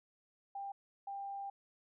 sine tone bursts at uneven times, 794 Hz, G5, 22 cents sharp, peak -40 dBFS, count 2, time 0.55-0.72 / 1.07-1.5 s, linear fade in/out 5 ms, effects none

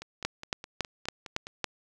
two click trains, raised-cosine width 0.2 ms, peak -11 / -23 dBFS, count 6 / 8, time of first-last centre 0.25-1.643 / 0.02-1.469 s, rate 3.59 / 4.83 Hz, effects none

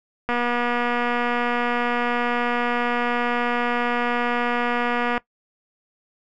click train, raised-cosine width 0.5 ms, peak -9 dBFS, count 1179, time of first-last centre 0.29-5.178 s, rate 241 Hz, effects noise-tail reverb RT60 0.1 s tail -20 dB re dry

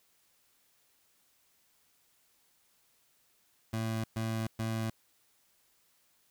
25% pulse tone bursts, 112 Hz, A2, 31 cents sharp, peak -28 dBFS, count 3, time 3.73-4.9 s, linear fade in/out 5 ms, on 310 ms, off 120 ms, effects white hiss -70 dBFS RMS until 6.3 s

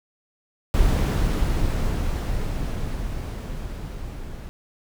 brown noise with level ramp, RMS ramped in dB -18 to -35 dBFS, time 0.74-4.49 s, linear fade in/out 0 ms, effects none

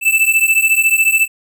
square beating tone pair, 2637 / 2651 Hz, E7 / E7, 0 / +9 cents, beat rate 14 Hz, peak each -14 dBFS, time 0.01-1.28 s, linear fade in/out 50 ms, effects none

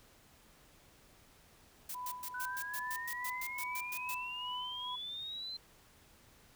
blue noise bursts, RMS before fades -42 dBFS, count 14, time 1.89-4.146 s, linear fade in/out 5 ms, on 59 ms, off 110 ms
sine tone with tremolo, 995 Hz, B5, 13 cents sharp, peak -39 dBFS, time 1.94-4.96 s, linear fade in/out 10 ms, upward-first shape sine, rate 2.4 Hz, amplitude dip 60%
sine exponential sweep, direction up, 1480 to 4129 Hz, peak -40 dBFS, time 2.34-5.57 s, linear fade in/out 5 ms
effects pink hiss -63 dBFS RMS until 6.55 s

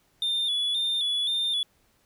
sine tone with vibrato, 3510 Hz, A7, 5 cents flat, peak -21 dBFS, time 0.22-1.63 s, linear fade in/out 2 ms, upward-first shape square, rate 1.9 Hz, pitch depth 49 cents each way, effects tanh soft clip ceiling -23 dBFS + pink hiss -66 dBFS RMS until 2.05 s

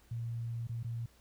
sine tone with dropouts, 116.54 Hz, A#2, in tune, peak -35 dBFS, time 0.11-1.06 s, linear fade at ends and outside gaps 5 ms, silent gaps 0.671-0.693 / 0.83-0.845 s, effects added 60 Hz sine -64 dBFS peak until 1.2 s + pink hiss -66 dBFS RMS until 1.2 s

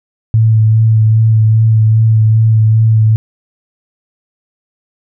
sine tone with vibrato, 110.5 Hz, A2, 8 cents sharp, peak -5 dBFS, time 0.34-3.16 s, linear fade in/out 0 ms, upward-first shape sine, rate 2.5 Hz, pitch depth 19 cents each way, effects none

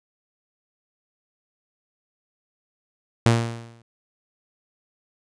sawtooth tone with exponential decay, 116.1 Hz, A#2, 7 cents flat, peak -8 dBFS, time 3.26-3.82 s, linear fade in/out 0 ms, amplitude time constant 120 ms, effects resampled to 22050 Hz

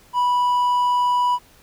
triangle tone, 983 Hz, B5, 8 cents flat, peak -14 dBFS, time 0.13-1.39 s, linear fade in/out 50 ms, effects pink hiss -52 dBFS RMS until 1.62 s

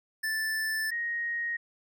square / sine tone pair in turn, 1760 / 1874.8 Hz, A6 / A#6, 0 / +9 cents, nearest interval minor second, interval 109 cents, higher second, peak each -29 / -29 dBFS, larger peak neither, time 0.23-0.91 / 0.91-1.57 s, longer first, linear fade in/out 10 ms, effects none

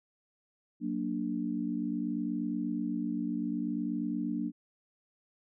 sine chord, Gb augmented, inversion none, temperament equal, 185 / 233.1 / 293.7 Hz, Gb3 / Bb3 / D4, 0 / 0 / 0 cents, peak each -37 / -34 / -34 dBFS, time 0.8-4.52 s, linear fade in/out 50 ms, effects none

